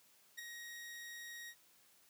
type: tone with ADSR envelope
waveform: sawtooth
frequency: 1885 Hz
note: A#6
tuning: 19 cents sharp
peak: -38 dBFS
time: 0.37-1.55 s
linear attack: 21 ms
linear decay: 6 ms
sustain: -6 dB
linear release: 63 ms
effects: white hiss -68 dBFS RMS until 2.09 s + high-pass 100 Hz 12 dB/octave